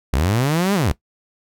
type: linear two-way sweep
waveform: sawtooth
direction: up then down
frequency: 58.1 to 207.7 to 58.1 Hz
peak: -12 dBFS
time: 0.13-0.92 s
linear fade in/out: 0 ms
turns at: 0.74 s
effects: noise-tail reverb RT60 0.1 s tail -18 dB re dry